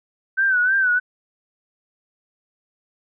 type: tone with vibrato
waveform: sine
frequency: 1521 Hz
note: F#6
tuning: 47 cents sharp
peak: -15 dBFS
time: 0.37-1 s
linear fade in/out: 20 ms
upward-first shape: sine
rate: 3.2 Hz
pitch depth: 80 cents each way
effects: none